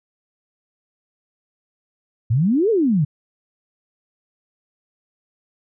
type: exponential two-way sweep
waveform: sine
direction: up then down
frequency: 103.83 to 473.1 to 136.3 Hz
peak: -14 dBFS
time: 2.3-3.05 s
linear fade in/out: 10 ms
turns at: 2.7 s
effects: none